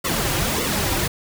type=noise with flanger; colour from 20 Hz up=pink; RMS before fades=-22 dBFS; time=0.04-1.08 s; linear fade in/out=10 ms; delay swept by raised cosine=1.2 to 4.7 ms; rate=1.7 Hz; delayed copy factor=-0.75; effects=none